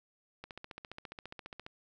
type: click train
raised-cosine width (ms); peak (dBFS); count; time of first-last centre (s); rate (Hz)
0.3; -28; 19; 0.44-1.664; 14.7
effects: none